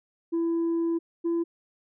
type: tone pair in turn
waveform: sine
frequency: 333.9 / 337.2 Hz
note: E4 / E4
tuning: +22 / +39 cents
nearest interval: unison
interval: 17 cents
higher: second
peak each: -21 dBFS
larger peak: neither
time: 0.32-0.99 / 1.24-1.44 s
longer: first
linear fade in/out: 20 ms
effects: tanh soft clip ceiling -22 dBFS